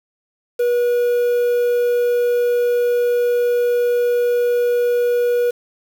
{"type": "tone with quantisation", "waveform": "triangle", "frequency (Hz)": 484.3, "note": "B4", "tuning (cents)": -34, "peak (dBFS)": -12, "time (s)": [0.59, 5.51], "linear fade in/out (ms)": 10, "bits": 6, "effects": []}